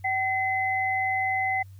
sine tone pair together, 764 / 2040 Hz, G5 / C7, -45 / -44 cents, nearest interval octave + perfect fourth, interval 1701 cents, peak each -26 dBFS, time 0.04-1.63 s, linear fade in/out 10 ms, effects added 96 Hz sine -43 dBFS peak until 1.79 s + white hiss -65 dBFS RMS until 1.79 s

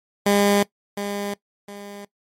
15% pulse tone with echo, 202.5 Hz, G#3, 43 cents flat, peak -9 dBFS, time 0.26-0.63 s, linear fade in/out 5 ms, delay 710 ms, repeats 2, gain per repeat -10 dB, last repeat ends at 2.05 s, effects noise-tail reverb RT60 0.1 s tail -20 dB re dry + MP3 64 kbps

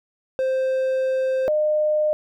triangle / sine tone pair in turn, 523.3 / 608.4 Hz, C5 / D#5, 0 / -39 cents, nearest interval minor third, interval 261 cents, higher second, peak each -17 dBFS, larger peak neither, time 0.39-1.48 / 1.48-2.13 s, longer first, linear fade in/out 0 ms, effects none

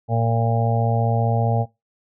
harmonic tone, 115.1 Hz, A#2, 22 cents flat, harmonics 1 / 2 / 4 / 5 / 6 / 7, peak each -19 / -28 / -27 / -28 / -27 / -27 dBFS, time 0.08-1.66 s, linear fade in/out 50 ms, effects noise-tail reverb RT60 0.2 s tail -19 dB re dry

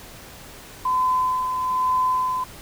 sine tone with tremolo, 1018 Hz, C6, 48 cents flat, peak -17 dBFS, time 0.85-2.44 s, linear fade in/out 5 ms, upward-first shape sine, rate 1.1 Hz, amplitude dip 45%, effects pink hiss -42 dBFS RMS until 2.61 s

